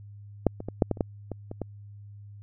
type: clicks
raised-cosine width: 2 ms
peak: -6 / -22 / -19 / -6 / -12 / -28 / -10 / -20 / -23 / -17 dBFS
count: 10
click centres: 0.467 / 0.604 / 0.686 / 0.822 / 0.913 / 0.972 / 1.008 / 1.317 / 1.514 / 1.617 s
effects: added 102 Hz sine -43 dBFS peak until 2.42 s